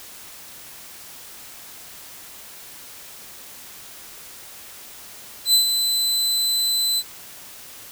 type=tone with ADSR envelope; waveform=sawtooth; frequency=4025 Hz; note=B7; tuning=32 cents sharp; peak=-9 dBFS; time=5.45-7.03 s; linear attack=87 ms; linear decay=110 ms; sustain=-7 dB; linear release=46 ms; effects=white hiss -41 dBFS RMS until 7.91 s